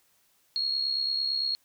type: tone with amplitude modulation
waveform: sine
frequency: 4295 Hz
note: C8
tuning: 44 cents sharp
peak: -23 dBFS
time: 0.56-1.55 s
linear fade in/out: 0 ms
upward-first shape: sine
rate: 68.9 Hz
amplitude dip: 60%
effects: white hiss -67 dBFS RMS until 1.64 s